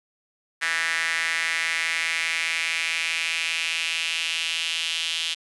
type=tone with high-pass filter sweep; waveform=sawtooth; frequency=164.81 Hz; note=E3; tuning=in tune; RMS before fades=-26 dBFS; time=0.61-5.35 s; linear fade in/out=20 ms; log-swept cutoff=1800 to 3100 Hz; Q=3.7; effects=resampled to 24000 Hz